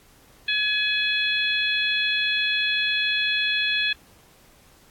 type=harmonic tone with a mistuned harmonic; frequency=846 Hz; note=G#5; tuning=32 cents sharp; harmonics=2 / 3 / 4 / 5; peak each=-26 / -25 / -25 / -31 dBFS; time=0.48-3.93 s; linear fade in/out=5 ms; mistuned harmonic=5; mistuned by=-39 cents; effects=pink hiss -55 dBFS RMS until 4.9 s + AAC 64 kbps